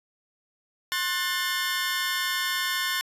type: chord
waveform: 20% pulse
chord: F# diminished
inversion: second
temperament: just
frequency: 1065.6 / 1480 / 1776 Hz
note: C6 / F#6 / A6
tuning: +31 / 0 / +16 cents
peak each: -26 / -27 / -23 dBFS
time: 0.92-3.01 s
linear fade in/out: 0 ms
effects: resampled to 32000 Hz